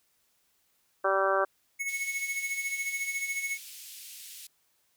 harmonic tone, 193.7 Hz, G3, 20 cents flat, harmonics 2 / 3 / 4 / 5 / 6 / 7 / 8, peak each -31 / -28 / -33 / -35 / -30 / -33 / -32 dBFS, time 1.04-1.45 s, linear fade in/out 10 ms
square tone with tremolo, 2200 Hz, C#7, 14 cents flat, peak -29 dBFS, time 1.79-3.58 s, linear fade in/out 20 ms, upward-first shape sine, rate 14 Hz, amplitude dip 60%
white band-pass noise, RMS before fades -46 dBFS, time 1.88-4.47 s, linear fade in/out 5 ms, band 2400 to 15000 Hz, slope 24 dB/octave
effects white hiss -71 dBFS RMS until 4.96 s

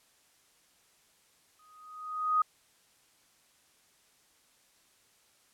sine tone with exponential growth, 1248 Hz, D#6, 5 cents sharp, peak -21 dBFS, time 1.59-2.42 s, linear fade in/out 5 ms, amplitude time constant 180 ms, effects white hiss -66 dBFS RMS until 5.53 s + low-pass 11000 Hz 12 dB/octave

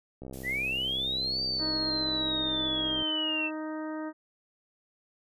click train, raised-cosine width 2 ms, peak -28 dBFS, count 184, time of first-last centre 0.22-3.022 s, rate 65.3 Hz
blue noise with exponential decay, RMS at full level -46 dBFS, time 0.33-2.77 s, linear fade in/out 5 ms, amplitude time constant 530 ms
sine linear two-way sweep, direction up then down, 1887 to 4651 to 2641 Hz, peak -28 dBFS, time 0.43-3.51 s, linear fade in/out 50 ms, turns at 1.43 s
harmonic tone, 311.1 Hz, D#4, in tune, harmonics 1 / 2 / 3 / 4 / 5 / 6, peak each -34 / -40 / -44 / -46 / -48 / -50 dBFS, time 1.58-4.13 s, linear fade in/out 50 ms
effects resampled to 32000 Hz

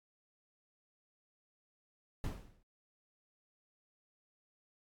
brown noise with exponential decay, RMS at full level -34 dBFS, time 2.24-2.63 s, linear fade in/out 2 ms, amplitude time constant 83 ms, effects AAC 64 kbps

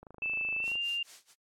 click train, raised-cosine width 1 ms, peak -35 dBFS, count 20, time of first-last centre 0.03-0.755 s, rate 26.2 Hz
sine tone with pitch glide, 2637 to 2794 Hz, E7 to F7, 0 to 0 cents, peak -30 dBFS, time 0.22-1.03 s, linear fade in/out 5 ms, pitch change +100 cents, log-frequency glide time 0.58-0.76 s
blue noise with tremolo, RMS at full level -44 dBFS, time 0.62-1.35 s, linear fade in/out 50 ms, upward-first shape sine, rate 4.4 Hz, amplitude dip 95%
effects low-pass 7000 Hz 12 dB/octave + AAC 64 kbps

